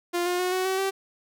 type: tone with pitch steps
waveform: sawtooth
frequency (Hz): 349.2 / 356.5 / 364 / 371.7 / 379.5 / 387.5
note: F4 / F4 / F#4 / F#4 / F#4 / G4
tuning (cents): 0 / +36 / -28 / +8 / +44 / -20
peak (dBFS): -20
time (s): 0.13-0.91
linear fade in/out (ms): 20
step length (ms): 130
effects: none